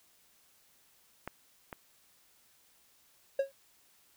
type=clicks; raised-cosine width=0.5 ms; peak=-23 / -26 dBFS; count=2; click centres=1.276 / 1.728 s
type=tone with exponential decay; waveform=triangle; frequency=547 Hz; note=C#5; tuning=23 cents flat; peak=-21 dBFS; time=3.39-3.52 s; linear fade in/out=5 ms; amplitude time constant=27 ms
effects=white hiss -66 dBFS RMS until 4.16 s